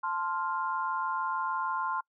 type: chord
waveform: sine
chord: F major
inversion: first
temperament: equal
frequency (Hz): 880 / 1046.5 / 1396.9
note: A5 / C6 / F6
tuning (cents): 0 / 0 / 0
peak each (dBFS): -35 / -31 / -36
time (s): 0.03-2.01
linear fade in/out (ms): 10
effects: noise-tail reverb RT60 0.1 s tail -26 dB re dry